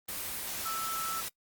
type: tone in noise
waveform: sine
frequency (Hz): 1318.5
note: E6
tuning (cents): 0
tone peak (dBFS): -34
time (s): 0.65-1.21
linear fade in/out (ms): 10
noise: white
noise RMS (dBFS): -37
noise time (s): 0.08-1.29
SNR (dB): 0
effects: noise-tail reverb RT60 0.1 s tail -22 dB re dry + Opus 24 kbps